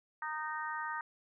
harmonic tone, 308.7 Hz, D#4, 14 cents flat, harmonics 3 / 4 / 5 / 6, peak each -40 / -41 / -42 / -43 dBFS, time 0.22-1.01 s, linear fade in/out 2 ms, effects none

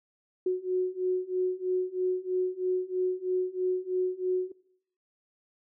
sine beating tone pair, 366.1 / 369.2 Hz, F#4 / F#4, -18 / -4 cents, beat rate 3.1 Hz, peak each -30 / -28 dBFS, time 0.46-4.52 s, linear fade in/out 5 ms, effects noise-tail reverb RT60 0.7 s tail -20 dB re dry

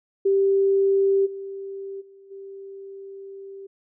sine tone with level steps, 391.7 Hz, G4, 1 cent flat, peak -16 / -31 / -46 / -36 dBFS, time 0.25-3.67 s, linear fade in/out 10 ms, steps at 1.25 / 2 / 2.3 s, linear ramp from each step 20 ms, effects none

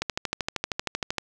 click train, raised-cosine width 0.2 ms, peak -9 dBFS, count 16, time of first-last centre 0.02-1.183 s, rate 12.9 Hz, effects none

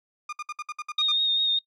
30% pulse tone bursts, 1211 Hz, D#6, 47 cents flat, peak -28 dBFS, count 9, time 0.29-1.119 s, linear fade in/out 5 ms, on 37 ms, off 62 ms
sine tone with vibrato, 3700 Hz, A#7, 14 cents flat, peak -20 dBFS, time 0.98-1.59 s, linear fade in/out 5 ms, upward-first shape sine, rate 5.1 Hz, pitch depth 23 cents each way
effects noise-tail reverb RT60 0.1 s tail -24 dB re dry + low-pass 6000 Hz 12 dB/octave

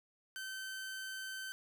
sawtooth tone, 1540 Hz, G6, 31 cents flat, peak -38 dBFS, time 0.36-1.52 s, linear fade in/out 0 ms, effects 13-bit

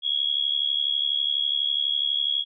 sine tone with amplitude modulation, 3322 Hz, G#7, in tune, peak -18 dBFS, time 0.02-2.45 s, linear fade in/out 50 ms, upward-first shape sine, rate 72.1 Hz, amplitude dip 85%, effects none

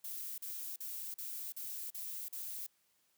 violet noise bursts, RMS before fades -43 dBFS, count 7, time 0.04-2.666 s, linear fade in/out 5 ms, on 340 ms, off 41 ms, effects white hiss -75 dBFS RMS until 3.17 s + high-pass 80 Hz 12 dB/octave

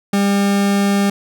40% pulse tone, 200 Hz, G3, 35 cents sharp, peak -12 dBFS, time 0.13-1.1 s, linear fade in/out 5 ms, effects none

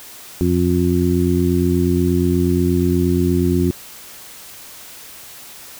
harmonic tone, 88.4 Hz, F2, 22 cents sharp, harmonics 1 / 2 / 3 / 4, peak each -19 / -19 / -19 / -19 dBFS, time 0.41-3.71 s, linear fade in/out 0 ms, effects white hiss -38 dBFS RMS until 5.79 s

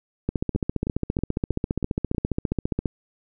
two click trains, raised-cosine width 3 ms, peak -10 / -15 dBFS, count 39 / 6, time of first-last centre 0.29-2.858 / 0.55-2.147 s, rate 14.8 / 3.13 Hz, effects none

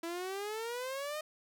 sawtooth exponential sweep, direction up, 329.6 to 622.3 Hz, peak -33 dBFS, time 0.03-1.21 s, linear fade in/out 5 ms, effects none

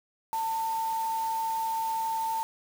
sine tone in noise, 897 Hz, A5, 33 cents sharp, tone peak -27 dBFS, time 0.33-2.43 s, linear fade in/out 0 ms, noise white, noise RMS -44 dBFS, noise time 0.33-2.43 s, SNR +14 dB, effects none

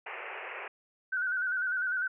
white band-pass noise, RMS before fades -41 dBFS, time 0.06-0.68 s, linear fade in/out 5 ms, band 360 to 2700 Hz, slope 96 dB/octave
sine tone with vibrato, 1487 Hz, F#6, 8 cents sharp, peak -28 dBFS, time 1.12-2.08 s, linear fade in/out 10 ms, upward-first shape square, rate 10 Hz, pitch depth 53 cents each way
effects none

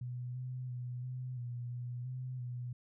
sine tone with pitch steps, 123.7 / 127 / 123.6 / 127 / 121.2 / 122.4 / 127.7 / 123 Hz, B2 / B2 / B2 / B2 / B2 / B2 / C3 / B2, +3 / +49 / +2 / +49 / -32 / -15 / -42 / -7 cents, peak -38 dBFS, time 0.01-2.73 s, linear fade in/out 5 ms, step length 340 ms, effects none

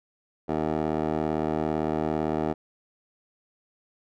15% pulse tone with band-pass filter, 77.78 Hz, D#2, in tune, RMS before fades -27 dBFS, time 0.48-2.54 s, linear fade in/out 20 ms, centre 510 Hz, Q 2.2, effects none

